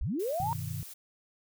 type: linear sweep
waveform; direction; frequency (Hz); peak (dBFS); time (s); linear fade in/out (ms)
sine; up; 30.87 to 960; -29; 0.01-0.53; 0
type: noise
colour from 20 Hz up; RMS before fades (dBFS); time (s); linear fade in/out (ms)
blue; -46; 0.19-0.94; 10
type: chord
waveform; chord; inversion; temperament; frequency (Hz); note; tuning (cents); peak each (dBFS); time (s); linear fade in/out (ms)
sine; G augmented; none; equal; 98 / 123.47 / 155.56; G2 / B2 / D#3; 0 / 0 / 0; -38; 0.4-0.83; 0
effects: none